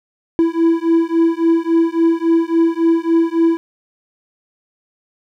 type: beating tone pair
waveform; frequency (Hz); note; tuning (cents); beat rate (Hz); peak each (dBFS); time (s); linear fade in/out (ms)
triangle; 329.6 / 333.2; E4 / E4; 0 / +19; 3.6; -13; 0.39-3.57; 0
effects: none